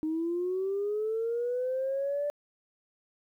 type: linear sweep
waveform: sine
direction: up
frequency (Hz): 308.5 to 587.3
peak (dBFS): -27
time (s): 0.03-2.3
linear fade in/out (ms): 0
effects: tanh soft clip ceiling -23 dBFS + 11-bit